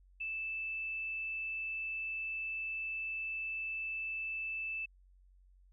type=tone; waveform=sine; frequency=2636 Hz; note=E7; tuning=1 cent flat; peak=-36 dBFS; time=0.2-4.86 s; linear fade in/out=10 ms; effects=added 46 Hz sine -60 dBFS peak until 5.72 s